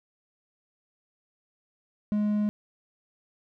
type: tone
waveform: triangle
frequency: 209.2 Hz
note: G#3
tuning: 13 cents sharp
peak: -21 dBFS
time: 2.12-2.49 s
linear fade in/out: 0 ms
effects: none